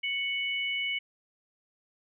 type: tone pair together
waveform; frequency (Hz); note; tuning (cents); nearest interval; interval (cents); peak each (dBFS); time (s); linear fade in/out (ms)
sine; 2220 / 2963; C#7 / F#7; +2 / +2; perfect fourth; 500; -30 / -33; 0.03-0.99; 10
effects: none